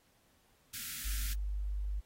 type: band-stop noise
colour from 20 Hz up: white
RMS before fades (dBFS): -42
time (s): 0.73-1.34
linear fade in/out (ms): 10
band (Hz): 270 to 1300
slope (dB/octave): 96
type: tone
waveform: sine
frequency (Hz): 50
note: G1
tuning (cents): +35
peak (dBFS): -33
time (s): 1.04-2.01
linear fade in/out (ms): 20
effects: pink hiss -70 dBFS RMS until 2.05 s + AAC 48 kbps